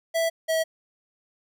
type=tone pair in turn; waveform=square; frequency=659.3 / 645 Hz; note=E5 / E5; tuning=0 / -38 cents; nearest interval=unison; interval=38 cents; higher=first; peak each=-22 dBFS; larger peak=neither; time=0.14-0.3 / 0.48-0.64 s; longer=neither; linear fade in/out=20 ms; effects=none